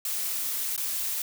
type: noise with dropouts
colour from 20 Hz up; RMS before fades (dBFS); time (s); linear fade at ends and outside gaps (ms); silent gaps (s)
blue; -30; 0.05-1.22; 2; 0.764-0.777
effects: none